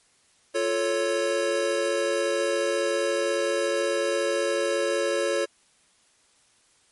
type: chord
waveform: square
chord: F augmented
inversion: none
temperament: equal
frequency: 349.2 / 440 / 554.4 Hz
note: F4 / A4 / C#5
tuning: 0 / 0 / 0 cents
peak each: -30 / -29 / -26 dBFS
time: 0.54-5.46 s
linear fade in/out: 20 ms
effects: white hiss -62 dBFS RMS until 6.91 s + MP3 48 kbps